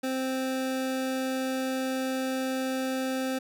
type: tone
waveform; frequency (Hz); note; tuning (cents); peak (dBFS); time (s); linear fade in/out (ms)
25% pulse; 261.6; C4; 0; -24; 0.03-3.39; 10
effects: none